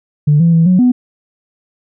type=tone with pitch steps; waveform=sine; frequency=148.1 / 167.7 / 164.6 / 182.9 / 248.7 Hz; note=D3 / E3 / E3 / F#3 / B3; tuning=+15 / +30 / -2 / -20 / +12 cents; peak=-5 dBFS; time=0.27-0.92 s; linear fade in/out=10 ms; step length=130 ms; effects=tanh soft clip ceiling -2 dBFS